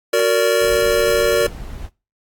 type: chord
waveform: square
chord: Gb augmented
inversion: none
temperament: just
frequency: 370 / 462.5 / 578.1 Hz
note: Gb4 / Bb4 / D5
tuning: 0 / -14 / -27 cents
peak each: -21 / -17 / -18 dBFS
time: 0.13-1.47 s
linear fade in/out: 5 ms
type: noise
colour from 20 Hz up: brown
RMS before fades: -31 dBFS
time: 0.6-1.9 s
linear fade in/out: 50 ms
effects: noise-tail reverb RT60 0.3 s tail -22 dB re dry + AAC 64 kbps